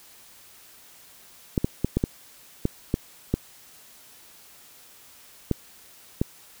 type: clicks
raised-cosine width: 3 ms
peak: -8 dBFS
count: 10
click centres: 1.578 / 1.645 / 1.846 / 1.97 / 2.039 / 2.654 / 2.941 / 3.34 / 5.513 / 6.215 s
effects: white hiss -51 dBFS RMS until 6.6 s